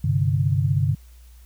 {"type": "chord", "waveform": "sine", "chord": "G suspended fourth", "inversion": "none", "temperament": "just", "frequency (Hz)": [98, 130.67, 147], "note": ["G2", "C3", "D3"], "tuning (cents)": [0, -2, 2], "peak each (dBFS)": -22, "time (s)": [0.04, 0.95], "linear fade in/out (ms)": 5, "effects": ["added 60 Hz sine -44 dBFS peak until 1.45 s", "white hiss -58 dBFS RMS until 1.45 s"]}